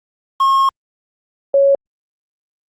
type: tone pair in turn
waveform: triangle / sine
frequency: 1081 / 554.4 Hz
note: C#6 / C#5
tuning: -44 / 0 cents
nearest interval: octave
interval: 1156 cents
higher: first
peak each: -8 dBFS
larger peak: neither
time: 0.4-0.69 / 1.54-1.75 s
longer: first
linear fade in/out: 2 ms
effects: Opus 24 kbps